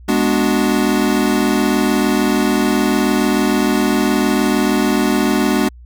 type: chord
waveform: square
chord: G# half-diminished seventh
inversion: none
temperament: equal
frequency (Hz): 207.7 / 246.9 / 293.7 / 370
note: G#3 / B3 / D4 / F#4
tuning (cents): 0 / 0 / 0 / 0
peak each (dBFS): -19 / -19 / -19 / -21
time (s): 0.08-5.69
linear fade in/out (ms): 10
effects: added 60 Hz sine -36 dBFS peak until 5.85 s